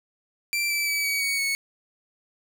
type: tone with pitch steps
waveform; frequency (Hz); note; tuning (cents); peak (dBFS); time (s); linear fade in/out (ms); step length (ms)
sawtooth; 2349 / 2321 / 2293 / 2265 / 2238 / 2211; D7 / D7 / D7 / C#7 / C#7 / C#7; 0 / -21 / -42 / +37 / +16 / -5; -20; 0.53-1.55; 0; 170
effects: none